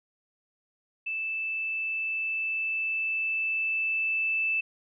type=tone with level ramp; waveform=sine; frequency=2637 Hz; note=E7; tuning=in tune; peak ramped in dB=-29 to -24 dBFS; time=1.06-4.61 s; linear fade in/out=10 ms; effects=none